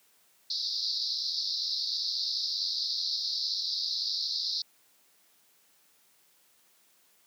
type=band-pass noise; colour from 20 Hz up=white; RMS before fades=-32 dBFS; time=0.5-4.62 s; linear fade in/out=5 ms; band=3900 to 5200 Hz; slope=96 dB/octave; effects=white hiss -65 dBFS RMS until 7.26 s + high-pass 150 Hz 12 dB/octave